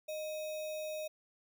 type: tone with sample-and-hold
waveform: sine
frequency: 618 Hz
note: D#5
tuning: 12 cents flat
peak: -37 dBFS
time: 0.08-1.08 s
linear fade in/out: 10 ms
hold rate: 3150 Hz
effects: none